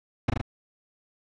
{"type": "noise with echo", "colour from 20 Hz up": "brown", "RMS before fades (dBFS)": -21, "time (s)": [0.28, 0.3], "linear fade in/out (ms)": 5, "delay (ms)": 38, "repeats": 3, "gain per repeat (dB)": -2, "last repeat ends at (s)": 0.414, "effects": ["low-pass 4000 Hz 12 dB/octave"]}